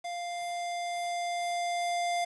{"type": "tone with level ramp", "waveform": "square", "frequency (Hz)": 698, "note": "F5", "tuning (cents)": -1, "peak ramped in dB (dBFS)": [-35, -28], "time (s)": [0.04, 2.25], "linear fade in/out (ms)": 10, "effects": ["resampled to 22050 Hz", "9-bit"]}